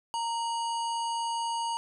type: harmonic tone with a mistuned harmonic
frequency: 926 Hz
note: A#5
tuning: 12 cents flat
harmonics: 1 / 3 / 5 / 7 / 9 / 10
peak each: -29 / -39 / -43 / -46 / -48 / -49 dBFS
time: 0.14-1.77 s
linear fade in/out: 0 ms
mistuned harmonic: 3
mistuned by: +81 cents
effects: none